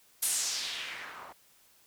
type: noise with low-pass filter sweep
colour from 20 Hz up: blue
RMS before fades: -35 dBFS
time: 0.22-1.33 s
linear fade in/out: 10 ms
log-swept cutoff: 11000 to 880 Hz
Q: 2.1
effects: white hiss -63 dBFS RMS until 1.86 s